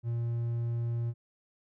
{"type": "tone", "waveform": "triangle", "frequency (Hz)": 117.5, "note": "A#2", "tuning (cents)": 14, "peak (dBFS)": -27, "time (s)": [0.03, 1.14], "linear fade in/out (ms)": 50, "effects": []}